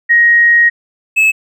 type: tone pair in turn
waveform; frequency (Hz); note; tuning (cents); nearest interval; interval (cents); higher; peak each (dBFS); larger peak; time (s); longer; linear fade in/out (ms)
sine / triangle; 1881 / 2597; A#6 / E7; +15 / -26; tritone; 559; second; -5; neither; 0.09-0.7 / 1.16-1.32; first; 20
effects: none